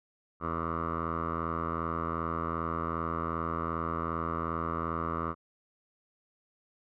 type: tone with low-pass filter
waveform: 10% pulse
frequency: 82.6 Hz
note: E2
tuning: 4 cents sharp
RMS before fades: -33 dBFS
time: 0.4-5.35 s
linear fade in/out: 50 ms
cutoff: 1200 Hz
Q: 6.2
effects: none